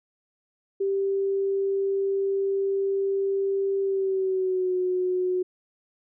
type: tone with pitch glide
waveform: sine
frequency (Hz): 392 to 365.7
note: G4 to F#4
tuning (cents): 0 to -20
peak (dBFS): -22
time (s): 0.8-5.43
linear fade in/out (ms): 10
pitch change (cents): -120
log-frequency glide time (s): 3.81-4.75
effects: none